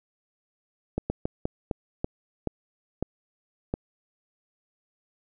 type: slowing click train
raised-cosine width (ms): 2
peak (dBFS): -13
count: 9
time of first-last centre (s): 0.98-3.739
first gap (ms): 120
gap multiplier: 1.29
effects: none